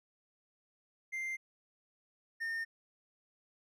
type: tone pair in turn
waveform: triangle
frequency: 2093 / 1822.5 Hz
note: C7 / A#6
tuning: 0 / -40 cents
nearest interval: major second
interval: 240 cents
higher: first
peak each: -34 / -33 dBFS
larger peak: second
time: 1.12-1.37 / 2.4-2.65 s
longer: neither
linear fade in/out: 20 ms
effects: none